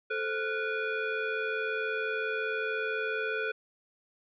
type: tone with frequency modulation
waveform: sine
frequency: 523.3 Hz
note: C5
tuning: in tune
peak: -29 dBFS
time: 0.1-3.52 s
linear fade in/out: 10 ms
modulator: 961 Hz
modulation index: 1.9
effects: none